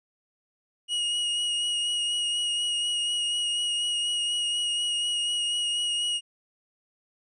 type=tone with vibrato; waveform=45% pulse; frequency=2887 Hz; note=F#7; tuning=43 cents flat; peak=-25 dBFS; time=0.88-6.21 s; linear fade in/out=50 ms; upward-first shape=sine; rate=4.1 Hz; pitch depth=16 cents each way; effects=resampled to 22050 Hz